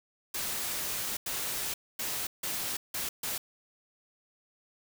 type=noise bursts at uneven times; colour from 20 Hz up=white; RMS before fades=-34 dBFS; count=6; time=0.34-1.17 / 1.26-1.74 / 1.99-2.27 / 2.43-2.77 / 2.94-3.09 / 3.23-3.38 s; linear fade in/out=5 ms; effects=none